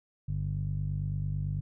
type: tone with low-pass filter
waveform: 15% pulse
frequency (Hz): 49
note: G1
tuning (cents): 0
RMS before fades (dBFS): -32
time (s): 0.28-1.61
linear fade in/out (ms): 10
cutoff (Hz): 130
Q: 4
effects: none